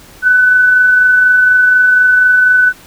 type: tone with amplitude modulation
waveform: sine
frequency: 1499 Hz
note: F#6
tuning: 22 cents sharp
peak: -4 dBFS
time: 0.22-2.73 s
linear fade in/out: 50 ms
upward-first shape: sine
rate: 24.1 Hz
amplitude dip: 25%
effects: pink hiss -39 dBFS RMS until 2.86 s